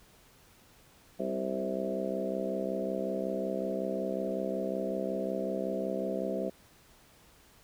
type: harmonic tone with a mistuned harmonic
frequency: 65.41 Hz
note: C2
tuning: in tune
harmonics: 3 / 4 / 5 / 6 / 7 / 8 / 9 / 10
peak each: -37 / -40 / -42 / -38 / -43 / -36 / -45 / -37 dBFS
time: 1.19-6.5 s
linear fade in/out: 10 ms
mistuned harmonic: 6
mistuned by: -15 cents
effects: pink hiss -60 dBFS RMS until 7.63 s